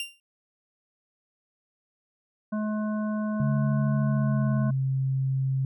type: tone with exponential decay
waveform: 40% pulse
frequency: 2783 Hz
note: F7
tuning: 7 cents flat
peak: -26 dBFS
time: 0-0.2 s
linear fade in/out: 1 ms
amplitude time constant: 42 ms
type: harmonic tone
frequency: 213.2 Hz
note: G#3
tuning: 46 cents sharp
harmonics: 1 / 3 / 5 / 7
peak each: -26 / -36 / -40 / -43 dBFS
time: 2.52-4.71 s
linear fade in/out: 10 ms
type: tone with pitch glide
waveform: sine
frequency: 140 to 133.37 Hz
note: C#3 to C3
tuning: +18 to +34 cents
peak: -23 dBFS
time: 3.4-5.65 s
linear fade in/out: 2 ms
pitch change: -84 cents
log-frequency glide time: 3.99-4.6 s
effects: none